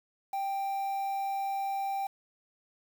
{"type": "tone with quantisation", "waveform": "triangle", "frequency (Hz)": 785, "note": "G5", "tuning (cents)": 2, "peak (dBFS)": -28, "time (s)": [0.33, 2.07], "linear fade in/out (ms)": 5, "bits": 8, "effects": []}